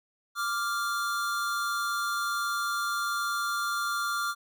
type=tone pair together; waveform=square; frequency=1174.7 / 1396 Hz; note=D6 / F6; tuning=0 / -1 cents; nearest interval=minor third; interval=299 cents; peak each=-32 / -31 dBFS; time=0.35-4.35 s; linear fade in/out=50 ms; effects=none